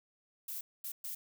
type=noise bursts at uneven times; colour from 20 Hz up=violet; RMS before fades=-41 dBFS; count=3; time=0.48-0.61 / 0.84-0.92 / 1.04-1.15 s; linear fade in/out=5 ms; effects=none